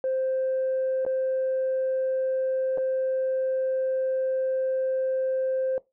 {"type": "tone with dropouts", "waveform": "sine", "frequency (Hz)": 523.3, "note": "C5", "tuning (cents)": 0, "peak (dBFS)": -22, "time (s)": [0.04, 5.78], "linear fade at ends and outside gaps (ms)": 1, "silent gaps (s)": [[1.051, 1.064], [2.775, 2.781]], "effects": ["noise-tail reverb RT60 0.2 s tail -20 dB re dry", "tanh soft clip ceiling -20 dBFS"]}